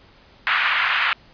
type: band-pass noise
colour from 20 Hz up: pink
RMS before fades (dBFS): -20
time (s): 0.47-1.13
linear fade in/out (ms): 0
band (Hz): 1200 to 2800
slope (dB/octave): 24
effects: pink hiss -51 dBFS RMS until 1.33 s + resampled to 11025 Hz